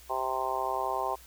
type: harmonic tone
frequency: 130.81 Hz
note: C3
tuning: in tune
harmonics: 3 / 4 / 5 / 6 / 7 / 8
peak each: -38 / -39 / -36 / -34 / -34 / -34 dBFS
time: 0.09-1.16 s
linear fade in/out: 20 ms
effects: added 60 Hz sine -54 dBFS peak until 1.26 s + white hiss -54 dBFS RMS until 1.26 s